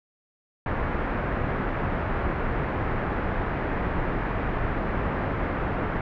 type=low-pass noise; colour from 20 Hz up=pink; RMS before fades=-27 dBFS; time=0.66-6.01 s; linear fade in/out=2 ms; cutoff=1900 Hz; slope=24 dB/octave; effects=none